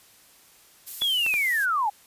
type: noise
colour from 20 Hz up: violet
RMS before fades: -34 dBFS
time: 0.86-1.66 s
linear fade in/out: 20 ms
type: linear sweep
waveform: sine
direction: down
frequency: 3441 to 784 Hz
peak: -21 dBFS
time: 1.01-1.9 s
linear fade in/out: 10 ms
type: clicks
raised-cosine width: 0.3 ms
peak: -18 dBFS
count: 3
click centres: 1.02 / 1.264 / 1.34 s
effects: white hiss -55 dBFS RMS until 2.06 s + resampled to 32000 Hz